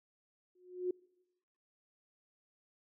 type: tone with exponential growth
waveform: sine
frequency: 362.4 Hz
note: F#4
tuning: 36 cents flat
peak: -29 dBFS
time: 0.55-0.91 s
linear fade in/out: 5 ms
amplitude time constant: 78 ms
effects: noise-tail reverb RT60 1.0 s tail -26 dB re dry